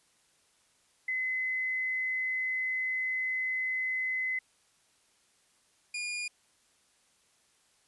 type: tone pair in turn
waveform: sine / sawtooth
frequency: 2035 / 2430 Hz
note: C7 / D#7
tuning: -49 / -42 cents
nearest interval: minor third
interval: 307 cents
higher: second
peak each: -29 / -30 dBFS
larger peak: first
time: 1.08-4.39 / 5.94-6.28 s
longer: first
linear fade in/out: 5 ms
effects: white hiss -68 dBFS RMS until 7.87 s + resampled to 24000 Hz